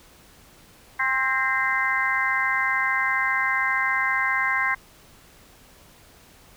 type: harmonic tone with a mistuned harmonic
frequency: 264.9 Hz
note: C4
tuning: 22 cents sharp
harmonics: 3 / 4 / 5 / 6 / 7 / 8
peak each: -34 / -26 / -37 / -26 / -28 / -25 dBFS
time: 0.99-4.75 s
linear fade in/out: 10 ms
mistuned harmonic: 8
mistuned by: -43 cents
effects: pink hiss -52 dBFS RMS until 6.56 s